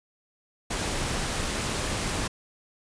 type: noise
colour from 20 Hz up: pink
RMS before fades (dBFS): -29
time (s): 0.7-2.28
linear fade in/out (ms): 10
effects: resampled to 22050 Hz